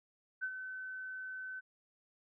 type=tone with ADSR envelope; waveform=sine; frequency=1521 Hz; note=F#6; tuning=47 cents sharp; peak=-33 dBFS; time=0.41-1.61 s; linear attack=26 ms; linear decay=62 ms; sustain=-8 dB; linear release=24 ms; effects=none